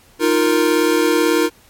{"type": "chord", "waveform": "square", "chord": "Eb suspended second", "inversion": "none", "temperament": "equal", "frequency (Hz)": [311.1, 349.2, 466.2], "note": ["Eb4", "F4", "Bb4"], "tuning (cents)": [0, 0, 0], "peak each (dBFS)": -18, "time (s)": [0.19, 1.5], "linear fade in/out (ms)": 50, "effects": ["pink hiss -50 dBFS RMS until 1.69 s", "MP3 64 kbps"]}